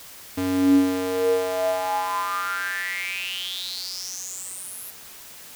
square tone with high-pass filter sweep, 92.5 Hz, F#2, in tune, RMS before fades -25 dBFS, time 0.37-4.91 s, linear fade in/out 10 ms, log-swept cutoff 200 to 12000 Hz, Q 8.6, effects white hiss -43 dBFS RMS until 5.55 s

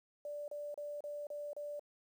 sine tone bursts, 586 Hz, D5, 4 cents flat, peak -40 dBFS, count 6, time 0.25-1.795 s, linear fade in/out 2 ms, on 230 ms, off 33 ms, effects 11-bit

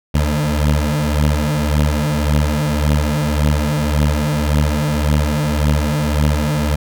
20% pulse beating tone pair, 73.8 / 75.6 Hz, D2 / D#2, +9 / -49 cents, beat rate 1.8 Hz, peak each -12 dBFS, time 0.14-6.76 s, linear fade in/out 10 ms, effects none

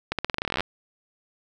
accelerating click train, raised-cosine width 0.3 ms, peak -9 dBFS, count 17, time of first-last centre 0.12-0.606 s, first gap 67 ms, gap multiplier 0.88, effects none

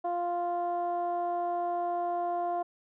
15% pulse tone with low-pass filter, 349.2 Hz, F4, in tune, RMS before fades -31 dBFS, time 0.04-2.63 s, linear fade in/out 10 ms, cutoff 770 Hz, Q 3.7, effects none

